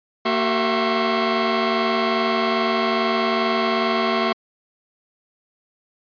sawtooth tone cluster, 229.8 / 378.9 / 667 / 1079 Hz, A#3 / F#4 / E5 / C#6, -25 / +41 / +20 / -47 cents, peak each -20 dBFS, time 0.25-4.33 s, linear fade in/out 10 ms, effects resampled to 11025 Hz

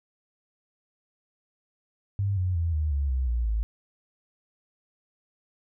sine tone with pitch steps, 99.5 / 91.24 / 83.67 / 76.72 / 70.36 / 64.52 / 59.16 / 54.25 Hz, G2 / F#2 / E2 / D#2 / C#2 / C2 / A#1 / A1, +26 / -24 / +26 / -24 / +26 / -24 / +26 / -24 cents, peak -23 dBFS, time 2.19-3.63 s, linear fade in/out 0 ms, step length 180 ms, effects none

